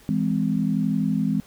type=chord; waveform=sine; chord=E augmented; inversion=none; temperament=just; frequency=164.81 / 206 / 257.5 Hz; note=E3 / G#3 / B#3; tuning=0 / -14 / -28 cents; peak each=-25 / -23 / -25 dBFS; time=0.09-1.4 s; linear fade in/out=0 ms; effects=pink hiss -52 dBFS RMS until 1.46 s